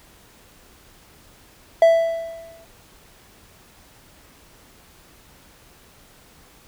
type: tone with exponential decay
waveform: triangle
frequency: 662 Hz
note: E5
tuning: 7 cents sharp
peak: -6 dBFS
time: 1.82-2.65 s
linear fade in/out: 2 ms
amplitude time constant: 180 ms
effects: pink hiss -51 dBFS RMS until 6.67 s